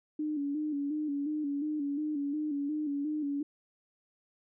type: tone with vibrato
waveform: sine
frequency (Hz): 293.7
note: D4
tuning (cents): 0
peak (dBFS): -30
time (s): 0.19-3.43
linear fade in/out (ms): 5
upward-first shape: square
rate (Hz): 2.8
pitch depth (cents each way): 60
effects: none